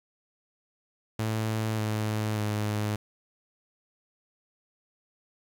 sawtooth tone with pitch steps, 110 / 107.8 / 105.64 Hz, A2 / A2 / G#2, 0 / -35 / +30 cents, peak -23 dBFS, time 1.19-2.96 s, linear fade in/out 5 ms, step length 590 ms, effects 9-bit

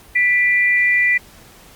sine tone pair together, 1975.5 / 2377 Hz, B6 / D7, 0 / +20 cents, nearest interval minor third, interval 320 cents, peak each -13 / -19 dBFS, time 0.15-1.18 s, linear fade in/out 10 ms, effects pink hiss -45 dBFS RMS until 1.75 s + Opus 48 kbps

